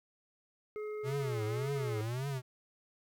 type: harmonic tone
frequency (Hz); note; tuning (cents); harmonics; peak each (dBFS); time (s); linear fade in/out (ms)
424.3; G#4; +37; 1 / 3 / 5; -37 / -51 / -53; 0.76-2.01; 0
type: tone with vibrato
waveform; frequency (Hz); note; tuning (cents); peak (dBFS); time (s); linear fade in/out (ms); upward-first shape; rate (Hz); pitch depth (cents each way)
square; 123.6; B2; +2; -35; 1.03-2.42; 50; triangle; 1.8; 260
effects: 12-bit